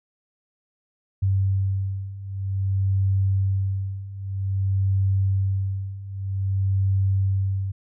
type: beating tone pair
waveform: sine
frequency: 96.5 / 97.02 Hz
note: G2 / G2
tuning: -27 / -17 cents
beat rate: 0.52 Hz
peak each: -25 / -22 dBFS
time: 1.22-7.72 s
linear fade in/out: 10 ms
effects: none